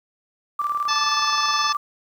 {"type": "tone with tremolo", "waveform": "sine", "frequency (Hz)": 1174.7, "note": "D6", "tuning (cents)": 0, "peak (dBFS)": -19, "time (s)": [0.59, 1.77], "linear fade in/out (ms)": 5, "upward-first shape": "square", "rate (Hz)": 19, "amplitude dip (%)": 55}
{"type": "harmonic tone", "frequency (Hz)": 874, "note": "A5", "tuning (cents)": -12, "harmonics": [1, 2, 3, 4, 5, 6, 7], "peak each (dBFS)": [-31, -29, -30, -29, -30, -26, -31], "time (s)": [0.88, 1.73], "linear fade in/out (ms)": 10}
{"effects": ["8-bit"]}